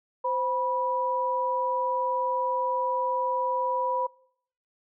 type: tone pair together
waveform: sine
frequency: 518.6 / 979 Hz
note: C5 / B5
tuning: -15 / -15 cents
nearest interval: major seventh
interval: 1100 cents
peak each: -29 / -26 dBFS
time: 0.24-4.07 s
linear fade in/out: 10 ms
effects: noise-tail reverb RT60 0.7 s tail -24 dB re dry